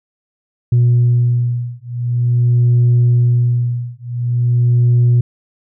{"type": "beating tone pair", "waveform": "sine", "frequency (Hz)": [120.8, 121.26], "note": ["B2", "B2"], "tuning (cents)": [-38, -31], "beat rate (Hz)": 0.46, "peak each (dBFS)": -12, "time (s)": [0.72, 5.21], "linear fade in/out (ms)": 5, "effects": ["tanh soft clip ceiling -6 dBFS"]}